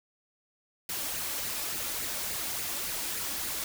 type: noise with flanger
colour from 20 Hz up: white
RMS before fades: -34 dBFS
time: 0.89-3.64 s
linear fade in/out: 2 ms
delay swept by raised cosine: 0.43 to 3.63 ms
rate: 3.5 Hz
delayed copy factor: +0.5
effects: none